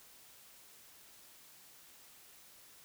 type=silence; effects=white hiss -59 dBFS RMS until 2.84 s